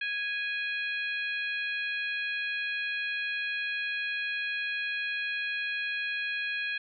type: harmonic tone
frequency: 828 Hz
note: G#5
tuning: 5 cents flat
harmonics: 2 / 3 / 4 / 5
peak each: -33 / -33 / -40 / -45 dBFS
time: 0.01-6.78 s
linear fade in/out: 5 ms
effects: none